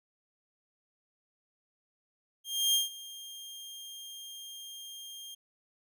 sawtooth tone with ADSR envelope, 3208 Hz, G7, 39 cents sharp, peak -20 dBFS, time 2.44-5.35 s, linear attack 300 ms, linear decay 150 ms, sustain -20 dB, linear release 10 ms, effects none

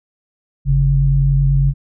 sine tone pair together, 48.9 / 138.59 Hz, G1 / C#3, -4 / 0 cents, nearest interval octave + tritone, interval 1804 cents, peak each -15 / -12 dBFS, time 0.65-1.74 s, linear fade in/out 50 ms, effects none

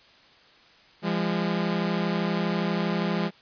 sawtooth tone pair together, 171.71 / 204.2 Hz, F3 / G#3, -29 / -29 cents, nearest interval minor third, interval 300 cents, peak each -23 dBFS, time 1.02-3.31 s, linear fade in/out 50 ms, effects white hiss -55 dBFS RMS until 3.41 s + resampled to 11025 Hz

